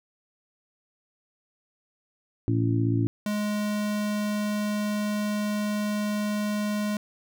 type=harmonic tone; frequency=56.5 Hz; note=A1; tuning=47 cents sharp; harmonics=2 / 3 / 4 / 5 / 6; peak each=-23 / -35 / -35 / -27 / -31 dBFS; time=2.48-3.07 s; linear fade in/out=0 ms
type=tone; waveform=square; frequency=208.9 Hz; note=G#3; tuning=10 cents sharp; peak=-26 dBFS; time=3.26-6.97 s; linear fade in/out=2 ms
effects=none